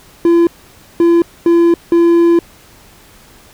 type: tone bursts at uneven times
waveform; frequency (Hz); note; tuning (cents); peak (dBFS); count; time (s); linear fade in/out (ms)
triangle; 339.8; F4; -47; -4; 4; 0.25-0.47 / 1-1.22 / 1.46-1.74 / 1.92-2.39; 2
effects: pink hiss -43 dBFS RMS until 3.53 s